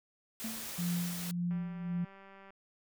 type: noise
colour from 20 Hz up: white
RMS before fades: -42 dBFS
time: 0.4-1.31 s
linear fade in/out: 0 ms
type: tone with exponential decay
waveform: triangle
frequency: 223.3 Hz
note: A3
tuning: 26 cents sharp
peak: -33 dBFS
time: 0.44-0.85 s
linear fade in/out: 5 ms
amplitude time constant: 89 ms
type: tone with tremolo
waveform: sine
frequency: 174.61 Hz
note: F3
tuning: in tune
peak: -30 dBFS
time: 0.78-2.05 s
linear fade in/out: 10 ms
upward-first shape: sine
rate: 1.8 Hz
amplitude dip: 65%
type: click train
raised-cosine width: 0.5 ms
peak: -40 dBFS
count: 195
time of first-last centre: 1.51-2.505 s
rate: 195 Hz
effects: none